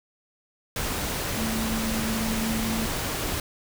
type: tone in noise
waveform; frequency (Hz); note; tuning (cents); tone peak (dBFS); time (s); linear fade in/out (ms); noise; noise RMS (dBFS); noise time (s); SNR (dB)
sine; 222.6; A3; +20; -27; 1.37-2.86; 2; pink; -29; 0.76-3.4; -1
effects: none